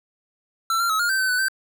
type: tone with pitch steps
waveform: square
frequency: 1340 / 1379 / 1285 / 1420 / 1553 / 1530 / 1493 / 1553 Hz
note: E6 / F6 / E6 / F6 / G6 / G6 / F#6 / G6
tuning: +28 / -22 / -45 / +28 / -17 / -42 / +15 / -17 cents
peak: -20 dBFS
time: 0.7-1.484 s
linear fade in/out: 2 ms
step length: 98 ms
effects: none